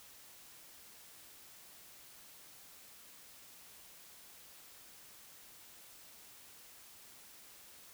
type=silence; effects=white hiss -57 dBFS RMS until 7.93 s